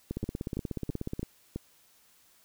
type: two click trains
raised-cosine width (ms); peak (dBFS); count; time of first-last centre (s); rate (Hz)
3; -20 / -21; 19 / 5; 0.11-1.194 / 0.24-1.56; 16.6 / 3.03
effects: white hiss -63 dBFS RMS until 2.44 s